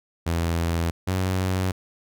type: tone pair in turn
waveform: sawtooth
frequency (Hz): 83.9 / 93.31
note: E2 / F#2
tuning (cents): +31 / +15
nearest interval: major second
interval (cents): 184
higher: second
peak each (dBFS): -18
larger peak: neither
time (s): 0.26-0.91 / 1.07-1.72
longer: neither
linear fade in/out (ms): 10
effects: none